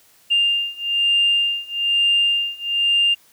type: beating tone pair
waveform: sine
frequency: 2800 / 2801.1 Hz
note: F7 / F7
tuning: +4 / +5 cents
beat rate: 1.1 Hz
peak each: -19 / -18 dBFS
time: 0.3-3.15 s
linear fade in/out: 20 ms
effects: tanh soft clip ceiling -8 dBFS + white hiss -54 dBFS RMS until 3.32 s